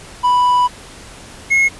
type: tone pair in turn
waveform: triangle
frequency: 987.8 / 2168 Hz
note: B5 / C#7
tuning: 0 / -39 cents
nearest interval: octave + major second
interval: 1361 cents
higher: second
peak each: -8 dBFS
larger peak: neither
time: 0.23-0.68 / 1.5-1.69 s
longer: first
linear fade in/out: 20 ms
effects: pink hiss -37 dBFS RMS until 1.79 s + resampled to 24000 Hz